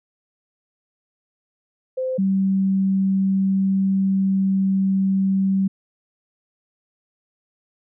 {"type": "tone pair in turn", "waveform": "sine", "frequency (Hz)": [517, 192.82], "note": ["C5", "G3"], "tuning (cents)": [-21, -28], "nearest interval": "octave + perfect fourth", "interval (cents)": 1707, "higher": "first", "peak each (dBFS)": [-21, -16], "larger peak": "second", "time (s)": [[1.97, 2.18], [2.18, 5.68]], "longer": "second", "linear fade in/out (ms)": 10, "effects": []}